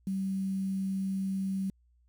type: tone with quantisation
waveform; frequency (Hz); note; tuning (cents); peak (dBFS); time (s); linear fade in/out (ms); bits
sine; 192.2; G3; -34; -29; 0.07-1.7; 2; 9
effects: added 60 Hz sine -63 dBFS peak until 2.08 s